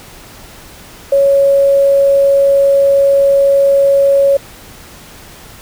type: tone with quantisation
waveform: sine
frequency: 555 Hz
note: C#5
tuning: 2 cents sharp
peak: -6 dBFS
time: 1.12-4.37 s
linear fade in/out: 5 ms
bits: 6
effects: pink hiss -36 dBFS RMS until 5.61 s